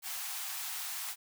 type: high-pass noise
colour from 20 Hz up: white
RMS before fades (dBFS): -39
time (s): 0.02-1.16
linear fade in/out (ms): 50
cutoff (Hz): 690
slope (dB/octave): 96
effects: none